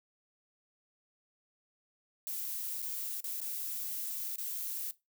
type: noise with dropouts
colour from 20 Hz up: violet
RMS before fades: -38 dBFS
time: 2.27-4.91 s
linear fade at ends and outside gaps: 0 ms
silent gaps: 2.819-2.826 / 3.204-3.242 / 3.403-3.415 / 4.359-4.383 s
effects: noise-tail reverb RT60 0.2 s tail -18 dB re dry